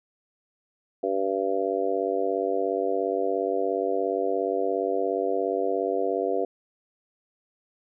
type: harmonic tone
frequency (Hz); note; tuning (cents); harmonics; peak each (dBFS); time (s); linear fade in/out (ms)
97.1; G2; -16; 3 / 4 / 5 / 6 / 7; -33 / -28 / -28 / -33 / -29; 1.03-6.45; 5
effects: none